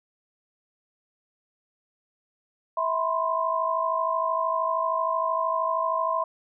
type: tone cluster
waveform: sine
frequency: 651 / 997 / 1050 Hz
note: E5 / B5 / C6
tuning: -22 / +16 / +6 cents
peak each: -28 / -28 / -26 dBFS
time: 2.77-6.24 s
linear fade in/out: 5 ms
effects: none